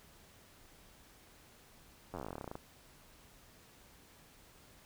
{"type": "slowing click train", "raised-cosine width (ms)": 1, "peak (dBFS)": -28, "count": 20, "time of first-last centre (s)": [2.14, 2.554], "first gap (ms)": 10, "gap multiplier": 1.08, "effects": ["pink hiss -61 dBFS RMS until 4.85 s"]}